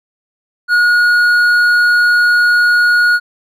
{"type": "tone with hard clipping", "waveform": "sine", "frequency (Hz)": 1446, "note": "F#6", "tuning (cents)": -40, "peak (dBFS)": -9, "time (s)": [0.68, 3.2], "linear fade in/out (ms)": 50, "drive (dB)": 5, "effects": []}